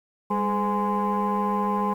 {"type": "tone cluster", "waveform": "sine", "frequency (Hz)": [201.5, 420.6, 511, 830, 1035], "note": ["G3", "G#4", "C5", "G#5", "C6"], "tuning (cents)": [48, 22, -41, -1, -19], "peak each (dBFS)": [-25, -30, -33, -27, -25], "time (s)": [0.3, 1.94], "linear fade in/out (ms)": 10, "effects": ["tanh soft clip ceiling -16 dBFS", "9-bit"]}